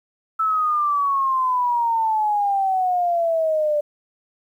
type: exponential sweep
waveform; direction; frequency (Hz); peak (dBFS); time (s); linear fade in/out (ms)
sine; down; 1318.5 to 587.3; -17; 0.39-3.81; 10
effects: 9-bit